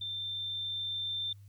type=tone with level ramp; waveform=sine; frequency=3573 Hz; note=A7; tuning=26 cents sharp; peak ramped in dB=-35 to -32 dBFS; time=0.01-1.33 s; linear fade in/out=5 ms; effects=added 100 Hz sine -50 dBFS peak until 1.48 s + white hiss -72 dBFS RMS until 1.48 s